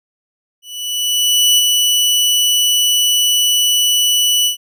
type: tone with ADSR envelope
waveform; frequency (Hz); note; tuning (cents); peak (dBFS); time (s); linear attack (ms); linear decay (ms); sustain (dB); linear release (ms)
sawtooth; 2960; F#7; 0; -5; 0.62-4.57; 960; 22; -3; 110
effects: none